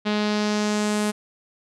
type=tone with low-pass filter sweep; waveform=sawtooth; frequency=210 Hz; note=G#3; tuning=19 cents sharp; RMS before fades=-23 dBFS; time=0.05-1.12 s; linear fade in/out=20 ms; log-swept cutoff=3700 to 9700 Hz; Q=1.9; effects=none